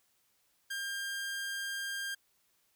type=tone; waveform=sawtooth; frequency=1601 Hz; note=G6; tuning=36 cents sharp; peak=-32 dBFS; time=0.7-2.15 s; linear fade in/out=10 ms; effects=white hiss -73 dBFS RMS until 2.75 s